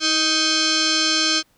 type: tone with frequency modulation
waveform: sine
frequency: 622.3 Hz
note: D#5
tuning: in tune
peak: -16 dBFS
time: 0-1.43 s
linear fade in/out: 50 ms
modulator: 941 Hz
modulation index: 5.9
effects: pink hiss -61 dBFS RMS until 1.57 s